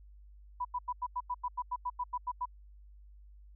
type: tone bursts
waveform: sine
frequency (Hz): 987.8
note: B5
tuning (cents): 0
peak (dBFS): -31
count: 14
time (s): 0.6-2.457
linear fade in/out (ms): 10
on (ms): 50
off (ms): 89
effects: added 50 Hz sine -52 dBFS peak until 3.55 s